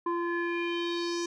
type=tone with low-pass filter sweep; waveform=square; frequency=343.5 Hz; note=F4; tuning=29 cents flat; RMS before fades=-31 dBFS; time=0.06-1.26 s; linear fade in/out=5 ms; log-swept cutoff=1100 to 6300 Hz; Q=3.9; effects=none